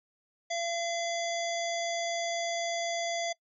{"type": "harmonic tone", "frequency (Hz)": 681, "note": "F5", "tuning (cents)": -44, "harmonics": [1, 3, 5, 7, 9, 10], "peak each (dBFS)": [-32, -37, -40, -43, -41, -45], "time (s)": [0.5, 3.33], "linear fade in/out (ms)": 10, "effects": ["noise-tail reverb RT60 0.1 s tail -23 dB re dry"]}